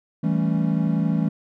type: chord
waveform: triangle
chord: A dominant seventh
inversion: second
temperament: equal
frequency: 164.81 / 196 / 220 / 277.2 Hz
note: E3 / G3 / A3 / C#4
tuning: 0 / 0 / 0 / 0 cents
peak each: -20 / -23 / -23 / -26 dBFS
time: 0.23-1.29 s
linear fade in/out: 10 ms
effects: none